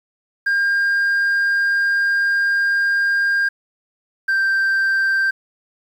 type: tone pair in turn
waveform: sine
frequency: 1606 / 1570.2 Hz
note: G6 / G6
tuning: +41 / +2 cents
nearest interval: unison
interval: 39 cents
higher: first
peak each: -12 dBFS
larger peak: neither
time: 0.46-3.49 / 4.28-5.31 s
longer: first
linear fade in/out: 10 ms
effects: tanh soft clip ceiling -14 dBFS + 8-bit